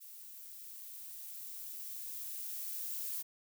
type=noise with level ramp; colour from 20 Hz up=violet; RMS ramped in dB=-52 to -39 dBFS; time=0-3.23 s; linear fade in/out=20 ms; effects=none

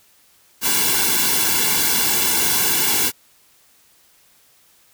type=noise with comb filter; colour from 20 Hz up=white; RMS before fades=-18 dBFS; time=0.61-3.12 s; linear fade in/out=50 ms; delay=1.6 ms; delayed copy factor=-0.9; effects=white hiss -55 dBFS RMS until 4.93 s

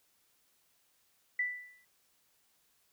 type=tone with exponential decay; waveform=sine; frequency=1979 Hz; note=B6; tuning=3 cents sharp; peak=-27 dBFS; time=1.39-1.85 s; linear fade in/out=5 ms; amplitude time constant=100 ms; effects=white hiss -72 dBFS RMS until 2.92 s

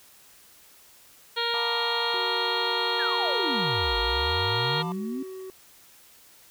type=harmonic tone; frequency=468.5 Hz; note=A#4; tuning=9 cents sharp; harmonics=1 / 2 / 3 / 4 / 5 / 6 / 7 / 8 / 9; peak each=-32 / -32 / -33 / -35 / -39 / -38 / -31 / -35 / -32 dBFS; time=1.36-4.83 s; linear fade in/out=20 ms
type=chord; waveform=triangle; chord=B half-diminished seventh; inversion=second; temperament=just; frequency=711.2 / 889 / 987.8 / 1185.3 Hz; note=F5 / A5 / B5 / D6; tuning=+31 / +18 / 0 / +16 cents; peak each=-38 / -35 / -38 / -36 dBFS; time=1.54-4.92 s; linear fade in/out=0 ms
type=tone with pitch glide; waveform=triangle; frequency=372.5 to 376.8 Hz; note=F#4 to F#4; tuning=+12 to +32 cents; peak=-34 dBFS; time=2.14-5.5 s; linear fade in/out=0 ms; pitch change=+20 cents; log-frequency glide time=4.13-5.24 s
type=exponential two-way sweep; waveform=sine; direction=down then up; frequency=1805 to 50.9 to 276.4 Hz; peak=-29 dBFS; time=2.99-5.23 s; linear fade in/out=5 ms; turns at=3.97 s
effects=white hiss -54 dBFS RMS until 6.5 s

